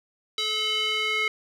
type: tone with band-pass filter sweep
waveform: square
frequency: 431.6 Hz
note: A4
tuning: 33 cents flat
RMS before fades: -26 dBFS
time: 0.38-1.28 s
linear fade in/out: 2 ms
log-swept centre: 3700 to 2300 Hz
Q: 3.8
effects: none